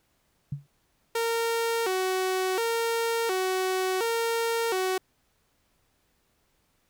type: tone with exponential decay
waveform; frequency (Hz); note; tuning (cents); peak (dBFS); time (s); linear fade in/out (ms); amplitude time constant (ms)
sine; 142; C#3; +42; -25; 0.52-0.67; 5; 31
type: tone with vibrato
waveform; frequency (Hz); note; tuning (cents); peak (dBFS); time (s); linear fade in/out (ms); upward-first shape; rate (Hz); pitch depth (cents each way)
sawtooth; 415.1; G#4; -1; -21; 1.15-4.98; 5; square; 0.7; 180
effects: pink hiss -70 dBFS RMS until 6.89 s